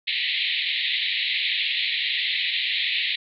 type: band-pass noise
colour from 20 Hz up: white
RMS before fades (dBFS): -25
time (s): 0.07-3.16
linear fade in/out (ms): 10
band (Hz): 1900 to 4100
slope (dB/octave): 96
effects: none